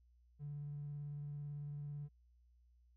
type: tone with vibrato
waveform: triangle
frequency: 145.3 Hz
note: D3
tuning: 18 cents flat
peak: -39 dBFS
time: 0.39-2.09 s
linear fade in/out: 50 ms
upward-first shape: triangle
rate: 18 Hz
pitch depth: 22 cents each way
effects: tanh soft clip ceiling -40 dBFS + added 60 Hz sine -66 dBFS peak until 2.96 s